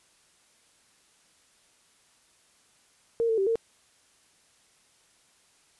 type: tone with pitch steps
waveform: sine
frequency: 461.8 / 447.4 / 388.5 / 456.1 Hz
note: A#4 / A4 / G4 / A#4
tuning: -16 / +29 / -16 / -38 cents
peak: -22 dBFS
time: 3.2-3.556 s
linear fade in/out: 0 ms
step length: 89 ms
effects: white hiss -63 dBFS RMS until 5.79 s + resampled to 24000 Hz